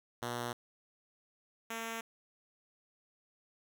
5% pulse tone pair in turn, 120.3 / 227.1 Hz, B2 / A#3, -45 / -45 cents, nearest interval major seventh, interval 1100 cents, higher second, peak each -25 / -27 dBFS, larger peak first, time 0.22-0.53 / 1.7-2.01 s, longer neither, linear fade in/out 5 ms, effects none

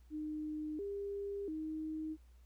sine tone with pitch steps, 305.9 / 401.3 / 312.9 Hz, D#4 / G4 / D#4, -29 / +41 / +10 cents, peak -38 dBFS, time 0.1-2.17 s, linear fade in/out 50 ms, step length 690 ms, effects added 60 Hz sine -58 dBFS peak until 2.45 s + pink hiss -75 dBFS RMS until 2.45 s

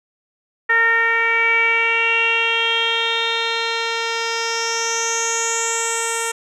10% pulse tone with low-pass filter sweep, 458.5 Hz, A#4, 29 cents flat, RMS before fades -19 dBFS, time 0.69-6.32 s, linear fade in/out 10 ms, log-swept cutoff 1800 to 8800 Hz, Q 6.8, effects none

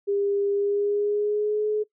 sine tone with pitch glide, 402.1 to 425 Hz, G4 to G#4, +44 to +40 cents, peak -21 dBFS, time 0.07-1.84 s, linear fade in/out 20 ms, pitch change +96 cents, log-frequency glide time 0.52-1.67 s, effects noise-tail reverb RT60 0.1 s tail -21 dB re dry

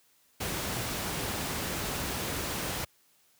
pink noise, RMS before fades -33 dBFS, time 0.4-2.85 s, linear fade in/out 10 ms, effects white hiss -66 dBFS RMS until 3.39 s + high-pass 60 Hz 12 dB/octave

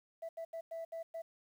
sine tone bursts at uneven times, 659.3 Hz, E5, in tune, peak -38 dBFS, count 6, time 0.22-0.29 / 0.37-0.45 / 0.53-0.61 / 0.71-0.85 / 0.92-1.03 / 1.14-1.22 s, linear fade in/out 10 ms, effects tanh soft clip ceiling -37 dBFS + 11-bit

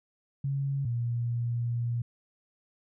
sine tone pair in turn, 138.3 / 118.78 Hz, C#3 / A#2, -4 / +33 cents, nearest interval minor third, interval 263 cents, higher first, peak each -27 dBFS, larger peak neither, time 0.44-0.85 / 0.85-2.02 s, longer second, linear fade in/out 5 ms, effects none

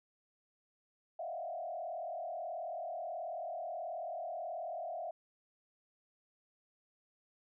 sine tone with frequency modulation, 681 Hz, F5, 44 cents flat, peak -38 dBFS, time 1.19-5.11 s, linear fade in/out 5 ms, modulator 38.5 Hz, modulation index 1.5, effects none

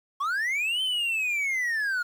triangle linear two-way sweep, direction up then down, 1070 to 3109 to 1404 Hz, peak -23 dBFS, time 0.2-2.03 s, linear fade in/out 10 ms, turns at 0.82 s, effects 9-bit

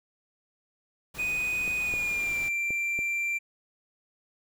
pink noise, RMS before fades -43 dBFS, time 1.14-2.49 s, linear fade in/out 10 ms
triangle tone with pitch glide, 2489 to 2359 Hz, D#7 to D7, 0 to +7 cents, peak -25 dBFS, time 1.18-3.39 s, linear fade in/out 20 ms, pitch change -93 cents, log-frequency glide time 1.81-2.36 s
clicks, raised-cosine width 2 ms, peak -26 dBFS, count 4, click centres 1.678 / 1.939 / 2.706 / 2.99 s
effects none

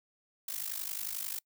blue noise with amplitude modulation, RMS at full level -34 dBFS, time 0.48-1.39 s, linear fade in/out 5 ms, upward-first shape sine, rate 51.2 Hz, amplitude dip 85%, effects noise-tail reverb RT60 0.1 s tail -26 dB re dry

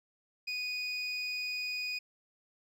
triangle tone pair together, 2480 / 4960 Hz, D#7 / D#8, -6 / -6 cents, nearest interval octave, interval 1200 cents, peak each -34 / -37 dBFS, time 0.47-1.99 s, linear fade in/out 10 ms, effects none

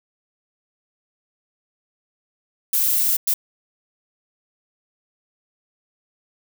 violet noise bursts at uneven times, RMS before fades -19 dBFS, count 2, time 2.73-3.17 / 3.27-3.34 s, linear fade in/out 5 ms, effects none

